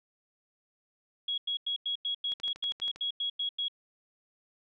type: tone bursts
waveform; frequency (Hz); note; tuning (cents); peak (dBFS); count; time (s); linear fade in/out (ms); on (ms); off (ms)
sine; 3322; G#7; 0; -29; 13; 1.28-3.683; 5; 99; 93
type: click train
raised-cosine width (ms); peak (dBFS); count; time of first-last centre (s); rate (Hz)
0.2; -29; 9; 2.32-2.96; 12.5
effects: none